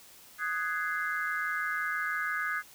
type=chord; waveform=sine; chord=Ab dominant seventh; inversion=second; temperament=just; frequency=1245.9 / 1495.1 / 1661.2 / 2077 Hz; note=Eb6 / Gb6 / Ab6 / C7; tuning=+2 / +18 / 0 / -13 cents; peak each=-35 / -35 / -33 / -39 dBFS; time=0.38-2.63 s; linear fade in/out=50 ms; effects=white hiss -54 dBFS RMS until 2.74 s